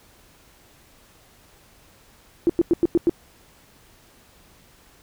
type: tone bursts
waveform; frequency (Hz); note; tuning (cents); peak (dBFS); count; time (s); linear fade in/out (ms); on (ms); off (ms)
sine; 340; F4; -46; -13; 6; 2.47-3.095; 0; 25; 95
effects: pink hiss -54 dBFS RMS until 5.02 s